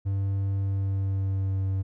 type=tone with pitch glide; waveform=triangle; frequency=98 to 96.04 Hz; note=G2 to G2; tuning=0 to -35 cents; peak=-22 dBFS; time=0.05-1.83 s; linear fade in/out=20 ms; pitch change=-35 cents; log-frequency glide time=0.56-1.65 s; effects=none